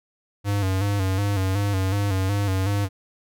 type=tone with vibrato; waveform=square; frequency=98 Hz; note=G2; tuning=in tune; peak=-21 dBFS; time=0.44-2.89 s; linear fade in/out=50 ms; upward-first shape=square; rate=2.7 Hz; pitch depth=58 cents each way; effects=none